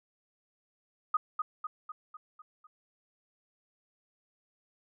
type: tone with echo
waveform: sine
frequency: 1244.5 Hz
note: D#6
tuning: in tune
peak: -23 dBFS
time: 1.14-1.17 s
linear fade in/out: 5 ms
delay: 250 ms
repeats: 6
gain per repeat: -5 dB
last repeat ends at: 2.67 s
effects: none